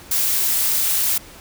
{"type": "noise", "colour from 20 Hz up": "blue", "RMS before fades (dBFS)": -19, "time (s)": [0.11, 1.18], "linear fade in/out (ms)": 5, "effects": ["pink hiss -42 dBFS RMS until 1.4 s"]}